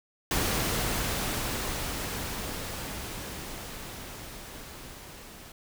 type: noise with level ramp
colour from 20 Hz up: pink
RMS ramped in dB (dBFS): -27 to -47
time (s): 0.31-5.52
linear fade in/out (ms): 2
effects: none